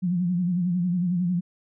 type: tone with vibrato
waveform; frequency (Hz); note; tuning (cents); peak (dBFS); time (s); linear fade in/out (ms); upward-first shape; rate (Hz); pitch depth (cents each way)
sine; 177.6; F3; +29; -21; 0.02-1.41; 20; sine; 11; 74
effects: none